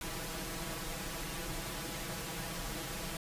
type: noise with comb filter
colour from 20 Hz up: pink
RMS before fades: -40 dBFS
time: 0.01-3.17 s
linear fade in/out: 2 ms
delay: 6.1 ms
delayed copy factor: +0.85
effects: resampled to 32000 Hz